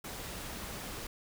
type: noise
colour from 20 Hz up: pink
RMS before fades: -42 dBFS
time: 0.04-1.07 s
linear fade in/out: 5 ms
effects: none